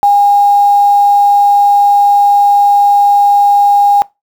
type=tone with quantisation; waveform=sine; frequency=812 Hz; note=G#5; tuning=39 cents flat; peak=-4 dBFS; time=0.03-4.02 s; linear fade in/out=0 ms; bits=5; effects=noise-tail reverb RT60 0.2 s tail -21 dB re dry